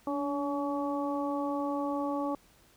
harmonic tone with a mistuned harmonic, 282.8 Hz, C#4, 35 cents sharp, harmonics 1 / 2 / 3 / 4, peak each -32 / -35 / -37 / -38 dBFS, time 0.07-2.35 s, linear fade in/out 2 ms, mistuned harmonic 1, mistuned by +32 cents, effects pink hiss -62 dBFS RMS until 2.76 s

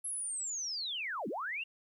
sine linear two-way sweep, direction down then up, 11175 to 178.6 to 2863 Hz, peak -35 dBFS, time 0.04-1.64 s, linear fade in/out 10 ms, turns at 1.28 s, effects 12-bit

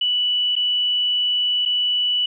sine tone with dropouts, 2960 Hz, F#7, in tune, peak -17 dBFS, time 0.01-2.26 s, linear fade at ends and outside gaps 5 ms, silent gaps 0.555-0.563 / 1.653-1.658 s, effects none

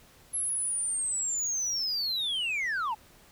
sine linear sweep, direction down, 11175 to 818 Hz, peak -25 dBFS, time 0.33-2.95 s, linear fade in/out 20 ms, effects tanh soft clip ceiling -27 dBFS + pink hiss -57 dBFS RMS until 3.31 s

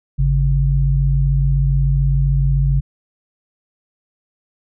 sine tone pair together, 51.52 / 138.59 Hz, G#1 / C#3, -13 / 0 cents, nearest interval octave + perfect fourth, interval 1713 cents, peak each -15 dBFS, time 0.18-2.81 s, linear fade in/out 20 ms, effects none

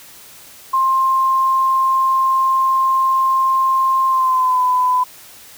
sine tone with pitch glide, 1057 to 1004 Hz, C6 to B5, +17 to +28 cents, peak -12 dBFS, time 0.73-5.04 s, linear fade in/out 10 ms, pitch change -89 cents, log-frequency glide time 4.08-4.62 s, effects white hiss -41 dBFS RMS until 5.57 s

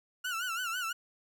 30% pulse tone with vibrato, 1412 Hz, F6, 19 cents sharp, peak -30 dBFS, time 0.24-0.93 s, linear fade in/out 10 ms, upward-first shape sine, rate 6 Hz, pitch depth 120 cents each way, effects none

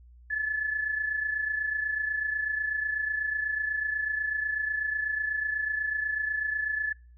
sine tone pair together, 1721.9 / 1750 Hz, A6 / A6, -38 / -10 cents, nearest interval unison, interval 28 cents, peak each -27 / -35 dBFS, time 0.3-6.93 s, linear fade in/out 10 ms, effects noise-tail reverb RT60 0.4 s tail -24 dB re dry + added 60 Hz sine -50 dBFS peak until 7.17 s

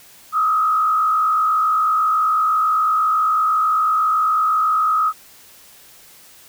sine tone with frequency modulation, 1265 Hz, D#6, 28 cents sharp, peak -14 dBFS, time 0.32-5.13 s, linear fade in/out 50 ms, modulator 54 Hz, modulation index 0.76, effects white hiss -46 dBFS RMS until 6.48 s

